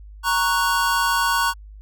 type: chord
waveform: square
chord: F# major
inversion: first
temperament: equal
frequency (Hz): 932.3 / 1108.7 / 1480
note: A#5 / C#6 / F#6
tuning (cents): 0 / 0 / 0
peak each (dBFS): -23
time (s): 0.23-1.54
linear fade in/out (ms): 50
effects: added 51 Hz sine -38 dBFS peak until 1.81 s